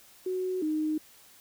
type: tone pair in turn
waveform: sine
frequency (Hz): 370 / 309.1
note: F#4 / D#4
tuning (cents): 0 / -11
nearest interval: minor third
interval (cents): 311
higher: first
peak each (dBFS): -28 / -26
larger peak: second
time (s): 0.26-0.62 / 0.62-0.98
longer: neither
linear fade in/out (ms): 5
effects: white hiss -56 dBFS RMS until 1.4 s